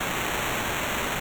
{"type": "noise with sample-and-hold", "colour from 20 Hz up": "violet", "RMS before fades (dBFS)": -28, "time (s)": [0, 1.2], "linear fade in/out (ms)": 10, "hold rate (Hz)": 4900, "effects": []}